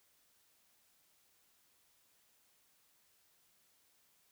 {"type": "silence", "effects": ["white hiss -72 dBFS RMS until 4.31 s"]}